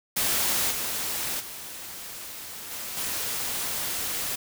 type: noise with level steps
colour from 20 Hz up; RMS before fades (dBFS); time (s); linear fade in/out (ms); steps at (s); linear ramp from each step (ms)
white; -25 / -30 / -39 / -35 / -30; 0.16-4.36; 10; 0.7 / 1.39 / 2.7 / 2.96; 20
effects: none